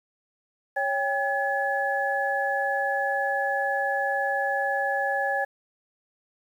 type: tone cluster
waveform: sine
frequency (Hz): 554 / 796 / 1702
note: C#5 / G5 / G#6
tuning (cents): -1 / +26 / +42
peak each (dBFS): -29 / -27 / -27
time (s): 0.76-5.45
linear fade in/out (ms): 10
effects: 9-bit